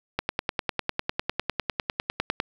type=click train; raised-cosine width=0.3 ms; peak=-8 dBFS; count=23; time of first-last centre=0.19-2.401 s; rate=9.95 Hz; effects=7-bit